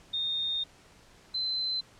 sine tone pair in turn, 3669 / 4067 Hz, A#7 / C8, -28 / -50 cents, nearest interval major second, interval 178 cents, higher second, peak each -28 dBFS, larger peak neither, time 0.13-0.64 / 1.34-1.81 s, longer first, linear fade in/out 10 ms, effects pink hiss -57 dBFS RMS until 1.99 s + low-pass 8000 Hz 12 dB/octave

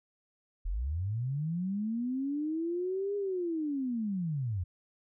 sine linear two-way sweep, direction up then down, 36.68 to 410.2 to 82.5 Hz, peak -30 dBFS, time 0.65-4.64 s, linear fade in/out 10 ms, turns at 3.16 s, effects none

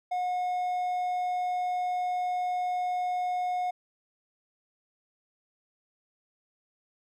triangle tone, 724 Hz, F#5, 38 cents flat, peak -25 dBFS, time 0.11-3.71 s, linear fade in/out 10 ms, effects none

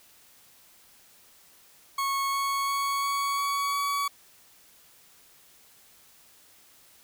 40% pulse tone with pitch steps, 1100 / 1106.4 / 1112.8 / 1119.2 / 1125.7 / 1132.2 Hz, C#6 / C#6 / C#6 / C#6 / C#6 / C#6, -14 / -4 / +6 / +16 / +26 / +36 cents, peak -25 dBFS, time 1.98-4.08 s, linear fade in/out 5 ms, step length 350 ms, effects white hiss -57 dBFS RMS until 7.03 s

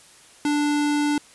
square tone, 293.7 Hz, D4, in tune, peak -20 dBFS, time 0.45-1.18 s, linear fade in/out 2 ms, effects white hiss -50 dBFS RMS until 1.34 s + resampled to 24000 Hz

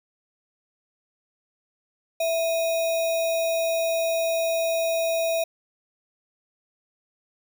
sine tone with sample-and-hold, 659.3 Hz, E5, in tune, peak -21 dBFS, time 2.2-5.44 s, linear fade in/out 5 ms, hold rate 3150 Hz, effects none

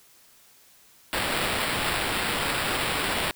violet noise with sample-and-hold, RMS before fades -27 dBFS, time 1.13-3.31 s, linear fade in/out 0 ms, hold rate 6300 Hz, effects white hiss -56 dBFS RMS until 3.35 s

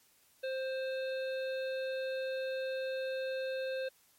harmonic tone, 525 Hz, C5, 6 cents sharp, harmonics 1 / 3 / 5 / 7 / 8, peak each -34 / -44 / -48 / -51 / -52 dBFS, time 0.43-3.89 s, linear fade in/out 10 ms, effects white hiss -67 dBFS RMS until 4.18 s + MP3 64 kbps

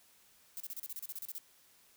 violet noise bursts, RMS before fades -42 dBFS, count 13, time 0.57-1.382 s, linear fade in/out 0 ms, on 32 ms, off 33 ms, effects white hiss -65 dBFS RMS until 1.96 s

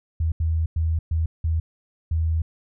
sine tone bursts at uneven times, 80.8 Hz, E2, 34 cents flat, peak -19 dBFS, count 6, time 0.2-0.32 / 0.4-0.66 / 0.76-0.99 / 1.11-1.26 / 1.44-1.6 / 2.11-2.42 s, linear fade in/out 5 ms, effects none

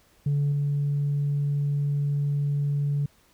sine tone with level steps, 143.6 Hz, D3, 39 cents flat, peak -19 / -21 dBFS, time 0.26-3.06 s, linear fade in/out 5 ms, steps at 0.52 s, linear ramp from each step 2 ms, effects tanh soft clip ceiling -19 dBFS + pink hiss -61 dBFS RMS until 3.33 s

